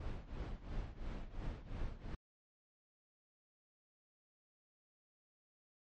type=noise with tremolo; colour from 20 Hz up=brown; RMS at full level=-40 dBFS; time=0-2.15 s; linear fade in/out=5 ms; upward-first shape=triangle; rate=2.9 Hz; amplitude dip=85%; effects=low-pass 4000 Hz 12 dB/octave + MP3 48 kbps